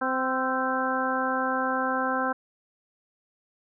harmonic tone with a mistuned harmonic, 259.5 Hz, C4, 14 cents flat, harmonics 1 / 2 / 3 / 4 / 5 / 6, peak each -31 / -31 / -31 / -31 / -31 / -31 dBFS, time 0.01-2.33 s, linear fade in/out 10 ms, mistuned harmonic 5, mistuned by +37 cents, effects none

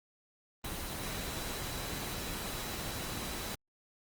sine tone in noise, 3951 Hz, B7, in tune, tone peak -50 dBFS, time 0.64-3.55 s, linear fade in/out 5 ms, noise pink, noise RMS -39 dBFS, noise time 0.64-3.55 s, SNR -14 dB, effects Opus 24 kbps

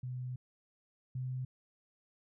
sine tone pair in turn, 126.2 / 128.41 Hz, B2 / C3, +38 / -32 cents, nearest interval unison, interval 30 cents, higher second, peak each -37 / -35 dBFS, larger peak second, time 0.03-0.36 / 1.15-1.45 s, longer first, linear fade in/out 5 ms, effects none

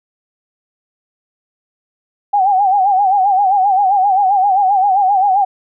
sine tone with vibrato, 782 Hz, G5, 4 cents flat, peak -9 dBFS, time 2.33-5.45 s, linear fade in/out 10 ms, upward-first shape sine, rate 7.6 Hz, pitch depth 99 cents each way, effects none

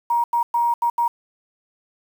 sine tone bursts at uneven times, 945 Hz, A#5, 23 cents sharp, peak -16 dBFS, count 5, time 0.1-0.24 / 0.33-0.43 / 0.54-0.74 / 0.82-0.9 / 0.98-1.08 s, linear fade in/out 5 ms, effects 7-bit

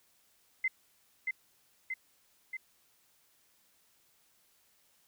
sine tone with echo, 2065 Hz, C7, 23 cents flat, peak -27 dBFS, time 0.64-0.68 s, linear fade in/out 5 ms, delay 630 ms, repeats 3, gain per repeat -3 dB, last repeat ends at 2.57 s, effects white hiss -69 dBFS RMS until 5.07 s

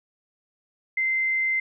sine tone, 2077 Hz, C7, 13 cents flat, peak -21 dBFS, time 0.97-1.6 s, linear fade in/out 5 ms, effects none

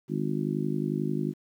harmonic tone, 51.2 Hz, G#1, 24 cents flat, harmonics 3 / 4 / 5 / 6 / 7, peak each -31 / -32 / -33 / -34 / -34 dBFS, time 0.08-1.34 s, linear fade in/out 50 ms, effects 10-bit

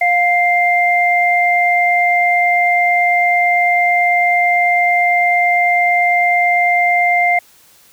sine tone pair together, 705.1 / 2097 Hz, F5 / C7, +16 / +3 cents, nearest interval octave + perfect fifth, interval 1887 cents, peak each -13 dBFS, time 0.01-7.39 s, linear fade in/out 5 ms, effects white hiss -48 dBFS RMS until 7.92 s

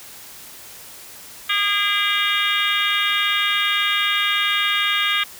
harmonic tone with a mistuned harmonic, 408.2 Hz, G#4, 30 cents flat, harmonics 3 / 4 / 5 / 6 / 7 / 8 / 9, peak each -25 / -25 / -25 / -25 / -25 / -25 / -25 dBFS, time 1.49-5.24 s, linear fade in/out 10 ms, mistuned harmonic 6, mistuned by -68 cents, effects white hiss -40 dBFS RMS until 5.39 s

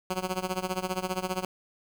10% pulse tone with tremolo, 185 Hz, F#3, in tune, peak -18 dBFS, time 0.1-1.45 s, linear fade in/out 2 ms, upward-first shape sine, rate 15 Hz, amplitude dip 85%, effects 8-bit

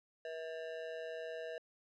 square ring-modulated tone, 564 Hz, C#5, 30 cents sharp, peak -39 dBFS, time 0.25-1.58 s, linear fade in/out 0 ms, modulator 81.2 Hz, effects low-pass 3000 Hz 12 dB/octave

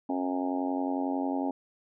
harmonic tone, 91 Hz, F#2, 28 cents flat, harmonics 3 / 4 / 5 / 6 / 7 / 8 / 9 / 10, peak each -29 / -40 / -42 / -42 / -38 / -41 / -36 / -44 dBFS, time 0.09-1.51 s, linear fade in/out 5 ms, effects none

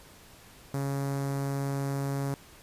sawtooth tone with notch filter, 138.59 Hz, C#3, in tune, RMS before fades -31 dBFS, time 0.74-2.34 s, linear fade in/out 0 ms, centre 3000 Hz, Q 0.6, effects pink hiss -53 dBFS RMS until 2.62 s + resampled to 32000 Hz

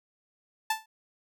sawtooth tone with exponential decay, 880 Hz, A5, in tune, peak -19 dBFS, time 0.7-0.86 s, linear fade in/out 5 ms, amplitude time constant 33 ms, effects none

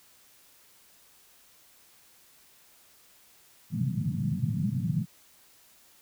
white band-pass noise, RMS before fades -29 dBFS, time 3.7-5.06 s, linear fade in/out 50 ms, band 110 to 200 Hz, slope 48 dB/octave, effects white hiss -59 dBFS RMS until 6.01 s

